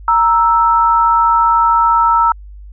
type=tone pair together; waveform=sine; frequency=932.3 / 1318.5 Hz; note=A#5 / E6; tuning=0 / 0 cents; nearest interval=tritone; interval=600 cents; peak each=-11 dBFS; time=0.08-2.32 s; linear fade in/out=2 ms; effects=added 50 Hz sine -31 dBFS peak until 2.72 s